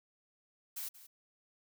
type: noise with echo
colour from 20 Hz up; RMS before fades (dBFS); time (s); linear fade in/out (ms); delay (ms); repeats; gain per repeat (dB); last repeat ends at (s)
blue; -41; 0.76-0.89; 10; 180; 1; -15; 1.07
effects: none